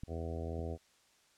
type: clicks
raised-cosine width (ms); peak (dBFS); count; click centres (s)
5; -29 / -36; 2; 0.035 / 0.593
type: harmonic tone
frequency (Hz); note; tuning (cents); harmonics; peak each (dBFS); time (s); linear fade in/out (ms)
82.41; E2; 0; 1 / 2 / 3 / 4 / 5 / 6 / 7 / 8 / 9; -39 / -47 / -47 / -48 / -46 / -47 / -51 / -49 / -53; 0.07-0.78; 50
effects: white hiss -68 dBFS RMS until 1.37 s + low-pass 8000 Hz 12 dB/octave